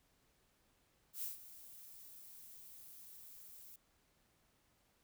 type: noise with ADSR envelope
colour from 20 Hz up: violet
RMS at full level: -41 dBFS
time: 1.13-3.76 s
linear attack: 98 ms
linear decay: 140 ms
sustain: -15 dB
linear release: 4 ms
effects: pink hiss -75 dBFS RMS until 5.03 s